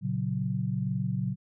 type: chord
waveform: sine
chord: F# major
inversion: first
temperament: equal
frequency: 116.54 / 138.59 / 185 Hz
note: A#2 / C#3 / F#3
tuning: 0 / 0 / 0 cents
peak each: -32 / -31 / -31 dBFS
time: 0.01-1.36 s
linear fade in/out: 50 ms
effects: none